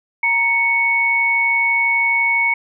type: tone pair together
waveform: sine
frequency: 932.3 / 2217 Hz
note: A#5 / C#7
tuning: 0 / 0 cents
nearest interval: octave + minor third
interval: 1500 cents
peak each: -22 / -14 dBFS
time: 0.23-2.54 s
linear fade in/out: 5 ms
effects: none